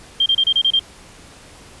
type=tone bursts; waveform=sine; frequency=3179 Hz; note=G7; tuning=24 cents sharp; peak=-12 dBFS; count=7; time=0.2-0.794 s; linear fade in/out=5 ms; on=60 ms; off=29 ms; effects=pink hiss -43 dBFS RMS until 1.8 s + resampled to 24000 Hz